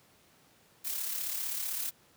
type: noise with amplitude modulation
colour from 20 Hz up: blue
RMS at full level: -33 dBFS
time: 0.84-1.91 s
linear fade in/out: 20 ms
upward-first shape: sine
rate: 35.6 Hz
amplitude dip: 45%
effects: pink hiss -63 dBFS RMS until 2.16 s + high-pass 100 Hz 12 dB/octave